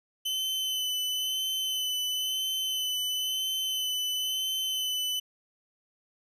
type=tone with vibrato; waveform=40% pulse; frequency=3033 Hz; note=F#7; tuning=42 cents sharp; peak=-27 dBFS; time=0.25-5.2 s; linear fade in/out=10 ms; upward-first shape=sine; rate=0.99 Hz; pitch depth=19 cents each way; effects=resampled to 32000 Hz